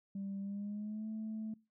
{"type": "tone with pitch glide", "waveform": "sine", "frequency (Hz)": [196.8, 218.4], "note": ["G3", "A3"], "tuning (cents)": [7, -13], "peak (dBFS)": -37, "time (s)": [0.15, 1.54], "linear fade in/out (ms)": 5, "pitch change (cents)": 180, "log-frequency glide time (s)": [0.4, 1.08], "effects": ["noise-tail reverb RT60 0.3 s tail -24 dB re dry", "tanh soft clip ceiling -35 dBFS"]}